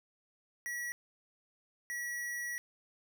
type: tone bursts at uneven times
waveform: square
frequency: 1929 Hz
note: B6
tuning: 41 cents flat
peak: -37 dBFS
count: 2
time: 0.66-0.92 / 1.9-2.58 s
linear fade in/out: 0 ms
effects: none